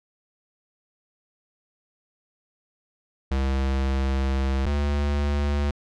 square tone pair in turn, 67 / 72.12 Hz, C2 / D2, +42 / -31 cents, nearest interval minor second, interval 127 cents, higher second, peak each -22 dBFS, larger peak neither, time 3.31-4.66 / 4.66-5.71 s, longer first, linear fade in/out 5 ms, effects low-pass 5000 Hz 12 dB/octave

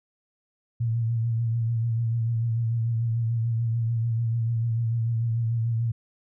sine tone with vibrato, 115.2 Hz, A#2, 20 cents flat, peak -22 dBFS, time 0.8-5.92 s, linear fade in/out 10 ms, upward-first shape triangle, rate 6.8 Hz, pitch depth 51 cents each way, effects none

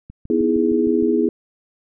click train, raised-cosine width 5 ms, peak -24 dBFS, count 7, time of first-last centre 0.1-1.026 s, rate 6.48 Hz
sine chord, E major seventh, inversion second, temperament equal with one note detuned, 246.9 / 309.5 / 329.6 / 415.3 Hz, B3 / D#4 / E4 / G#4, 0 / -9 / 0 / 0 cents, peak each -20 / -24 / -19 / -19 dBFS, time 0.3-1.29 s, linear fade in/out 2 ms
effects none

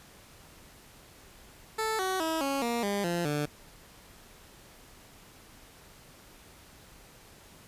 15% pulse tone with pitch steps, 440 / 376.5 / 322.1 / 275.6 / 235.8 / 201.7 / 172.61 / 147.68 Hz, A4 / F#4 / E4 / C#4 / A#3 / G3 / F3 / D3, 0 / +30 / -40 / -10 / +20 / +50 / -20 / +10 cents, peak -22 dBFS, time 1.78-3.46 s, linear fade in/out 10 ms, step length 210 ms, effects pink hiss -54 dBFS RMS until 7.67 s + resampled to 32000 Hz

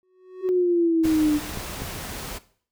triangle tone with exponential growth, 370 Hz, F#4, in tune, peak -24 dBFS, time 0.03-0.49 s, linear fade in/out 0 ms, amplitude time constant 100 ms
sine exponential sweep, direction down, 375.8 to 293.7 Hz, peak -17 dBFS, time 0.41-1.41 s, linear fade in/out 50 ms
pink noise, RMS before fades -34 dBFS, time 1.03-2.39 s, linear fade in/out 20 ms
clicks, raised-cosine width 3 ms, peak -18 dBFS, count 3, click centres 1.055 / 1.574 / 1.82 s
effects noise-tail reverb RT60 0.5 s tail -17 dB re dry

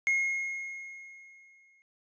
triangle tone with exponential decay, 2154 Hz, C7, 50 cents sharp, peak -21 dBFS, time 0.07-1.82 s, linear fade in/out 0 ms, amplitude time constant 380 ms, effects resampled to 16000 Hz

